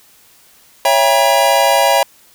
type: chord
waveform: square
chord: C# diminished seventh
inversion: none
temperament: just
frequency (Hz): 554.4 / 665.2 / 798.3 / 957.9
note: C#5 / E5 / G5 / Bb5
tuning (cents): 0 / +16 / +31 / +47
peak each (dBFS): -16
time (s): 0.85-2.03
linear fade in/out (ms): 2
effects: white hiss -48 dBFS RMS until 2.34 s